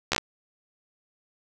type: slowing click train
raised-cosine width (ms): 0.2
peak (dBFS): -6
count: 5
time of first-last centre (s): 0.12-0.18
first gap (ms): 13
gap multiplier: 1.1
effects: none